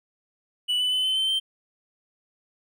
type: tone with pitch steps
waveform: triangle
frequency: 2960 / 2993 / 3026 / 3059 / 3093 / 3127 Hz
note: F#7 / F#7 / F#7 / G7 / G7 / G7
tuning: 0 / +19 / +38 / -43 / -24 / -5 cents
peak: -20 dBFS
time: 0.68-1.4 s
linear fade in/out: 20 ms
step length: 120 ms
effects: none